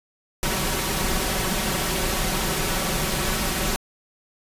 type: noise with comb filter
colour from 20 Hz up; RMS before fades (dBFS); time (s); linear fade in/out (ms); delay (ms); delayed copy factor
pink; -24; 0.43-3.76; 0; 5.3; +0.55
effects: resampled to 32000 Hz